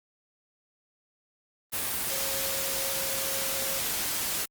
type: tone in noise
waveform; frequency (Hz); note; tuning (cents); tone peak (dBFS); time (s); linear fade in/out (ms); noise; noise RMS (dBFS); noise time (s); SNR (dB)
sine; 541; C#5; -42; -38; 2.1-3.8; 20; white; -30; 1.72-4.46; -11
effects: Opus 32 kbps